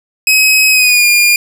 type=tone with pitch glide; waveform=sawtooth; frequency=2545 to 2416 Hz; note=D#7 to D7; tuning=+39 to +48 cents; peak=-3 dBFS; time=0.27-1.36 s; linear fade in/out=2 ms; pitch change=-91 cents; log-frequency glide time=0.71-1.06 s; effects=none